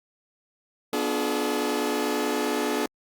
sawtooth chord, B diminished seventh, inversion none, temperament just, 246.9 / 296.3 / 355.6 / 426.7 Hz, B3 / D4 / F4 / Ab4, 0 / +15 / +31 / +47 cents, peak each -27 / -25 / -29 / -24 dBFS, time 0.93-2.86 s, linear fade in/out 2 ms, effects Opus 48 kbps

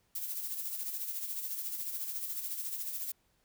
violet noise with tremolo, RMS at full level -36 dBFS, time 0.15-3.12 s, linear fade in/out 5 ms, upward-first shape sine, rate 14 Hz, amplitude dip 50%, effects pink hiss -73 dBFS RMS until 3.44 s

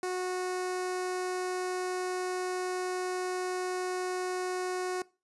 sawtooth tone with notch filter, 366.1 Hz, F#4, 18 cents flat, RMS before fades -33 dBFS, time 0.03-5.02 s, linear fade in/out 2 ms, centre 3200 Hz, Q 1.6, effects noise-tail reverb RT60 0.3 s tail -21 dB re dry + resampled to 24000 Hz

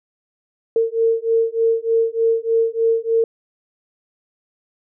sine beating tone pair, 453.4 / 456.7 Hz, A#4 / A#4, -48 / -36 cents, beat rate 3.3 Hz, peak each -18 dBFS, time 0.76-3.24 s, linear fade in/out 2 ms, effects none

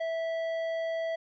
triangle tone with tanh clipping, 656 Hz, E5, 9 cents flat, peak -31 dBFS, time 0-1.16 s, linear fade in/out 10 ms, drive 14 dB, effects none

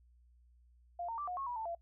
sine tone with pitch steps, 698 / 915 / 1170 / 721 / 1091 / 970 / 887 / 681 Hz, F5 / A#5 / D6 / F#5 / C#6 / B5 / A5 / F5, -1 / -32 / -7 / -45 / -28 / -31 / +14 / -44 cents, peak -37 dBFS, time 0.99-1.75 s, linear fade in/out 5 ms, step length 95 ms, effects noise-tail reverb RT60 0.1 s tail -22 dB re dry + added 60 Hz sine -62 dBFS peak until 1.81 s

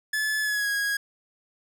45% pulse tone with pitch glide, 1725 to 1649 Hz, A6 to G#6, -35 to -13 cents, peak -24 dBFS, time 0.13-0.97 s, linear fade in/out 5 ms, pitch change -78 cents, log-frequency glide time 0.41-0.69 s, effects none

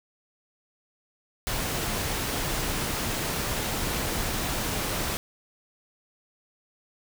pink noise, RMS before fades -29 dBFS, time 1.47-5.17 s, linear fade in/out 0 ms, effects none

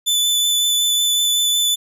sawtooth tone with vibrato, 3500 Hz, A7, 10 cents flat, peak -12 dBFS, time 0.06-1.76 s, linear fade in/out 20 ms, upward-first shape sine, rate 5.4 Hz, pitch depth 11 cents each way, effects none

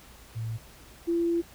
sine tone pair in turn, 112.7 / 339.2 Hz, A2 / E4, +42 / +50 cents, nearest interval octave + perfect fifth, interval 1908 cents, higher second, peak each -30 / -23 dBFS, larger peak second, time 0.35-0.58 / 1.07-1.42 s, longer second, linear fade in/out 20 ms, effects added 60 Hz sine -55 dBFS peak until 1.54 s + pink hiss -52 dBFS RMS until 1.54 s

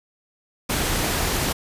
pink noise, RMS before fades -23 dBFS, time 0.69-1.53 s, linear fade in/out 10 ms, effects resampled to 32000 Hz

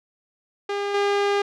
sawtooth tone with level steps, 404.1 Hz, G#4, 47 cents flat, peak -20 / -15 dBFS, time 0.69-1.42 s, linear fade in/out 5 ms, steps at 0.94 s, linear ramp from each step 5 ms, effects low-pass 4000 Hz 12 dB/octave

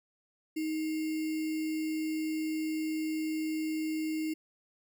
sine tone with sample-and-hold, 313.9 Hz, D#4, 15 cents sharp, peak -30 dBFS, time 0.56-4.34 s, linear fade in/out 10 ms, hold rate 2450 Hz, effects none

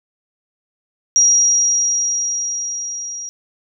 sine tone with level ramp, 5710 Hz, F8, 37 cents sharp, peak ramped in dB -8 to -26 dBFS, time 1.16-3.29 s, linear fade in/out 0 ms, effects none

